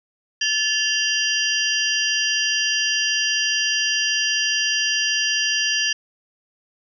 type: tone cluster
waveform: sine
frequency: 1731 / 2783 / 3134 / 4785 / 5750 Hz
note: A6 / F7 / G7 / D8 / F8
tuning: -29 / -7 / -1 / +32 / +50 cents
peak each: -25 dBFS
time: 0.41-5.93 s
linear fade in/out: 5 ms
effects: none